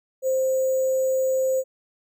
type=tone with sample-and-hold; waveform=sine; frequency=524 Hz; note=C5; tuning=2 cents sharp; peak=-19 dBFS; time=0.22-1.64 s; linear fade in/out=50 ms; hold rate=7350 Hz; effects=none